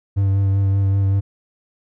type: tone with vibrato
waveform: triangle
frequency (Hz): 98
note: G2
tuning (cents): 0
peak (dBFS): -12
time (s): 0.16-1.21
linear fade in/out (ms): 20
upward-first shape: sine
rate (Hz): 5.2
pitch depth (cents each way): 18
effects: none